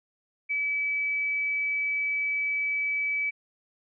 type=tone; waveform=sine; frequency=2294 Hz; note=D7; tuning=41 cents flat; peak=-25 dBFS; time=0.49-3.31 s; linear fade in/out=20 ms; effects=none